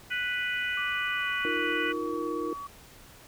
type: harmonic tone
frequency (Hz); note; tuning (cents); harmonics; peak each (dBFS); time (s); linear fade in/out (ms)
493.9; B4; 0; 3 / 4 / 5 / 6; -31 / -33 / -35 / -37; 0.1-1.93; 20
type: tone with pitch glide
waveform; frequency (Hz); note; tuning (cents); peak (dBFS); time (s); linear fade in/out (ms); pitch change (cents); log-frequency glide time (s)
sine; 1170 to 1132.8; D6 to C#6; -7 to +37; -36; 0.77-2.67; 5; -56; 1.14-1.28
type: chord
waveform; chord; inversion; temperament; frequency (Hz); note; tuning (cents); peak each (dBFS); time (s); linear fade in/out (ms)
sine; Eb suspended second; none; equal; 311.1 / 349.2 / 466.2; Eb4 / F4 / Bb4; 0 / 0 / 0; -34; 1.45-2.53; 0
effects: pink hiss -52 dBFS RMS until 3.27 s